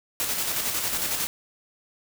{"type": "noise with tremolo", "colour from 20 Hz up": "white", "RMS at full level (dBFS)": -26, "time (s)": [0.2, 1.27], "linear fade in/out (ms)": 0, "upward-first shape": "square", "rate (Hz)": 11, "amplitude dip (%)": 35, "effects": []}